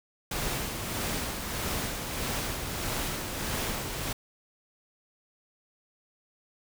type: noise with tremolo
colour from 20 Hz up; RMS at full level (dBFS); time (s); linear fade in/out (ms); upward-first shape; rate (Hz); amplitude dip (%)
pink; -31; 0.31-4.13; 5; sine; 1.6; 40
effects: none